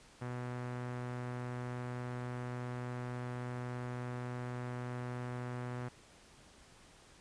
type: tone with low-pass filter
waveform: sawtooth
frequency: 123.47 Hz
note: B2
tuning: in tune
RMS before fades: -41 dBFS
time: 0.21-5.89 s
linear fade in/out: 10 ms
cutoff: 1700 Hz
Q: 1.3
effects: pink hiss -60 dBFS RMS until 7.2 s + resampled to 22050 Hz